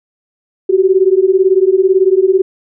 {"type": "beating tone pair", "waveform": "sine", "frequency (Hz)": [370, 388], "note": ["F#4", "G4"], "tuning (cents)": [0, -18], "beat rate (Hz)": 18, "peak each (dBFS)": -10, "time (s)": [0.69, 2.42], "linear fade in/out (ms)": 10, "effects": []}